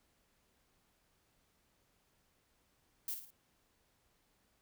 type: noise with echo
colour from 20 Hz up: violet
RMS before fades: -39 dBFS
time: 3.08-3.14 s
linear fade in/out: 2 ms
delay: 55 ms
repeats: 3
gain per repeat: -7 dB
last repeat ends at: 3.305 s
effects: pink hiss -75 dBFS RMS until 4.61 s